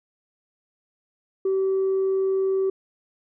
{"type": "tone", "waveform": "sine", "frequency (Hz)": 383.8, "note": "G4", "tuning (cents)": -37, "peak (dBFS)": -18, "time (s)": [1.45, 2.7], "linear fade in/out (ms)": 5, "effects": ["tanh soft clip ceiling -17 dBFS"]}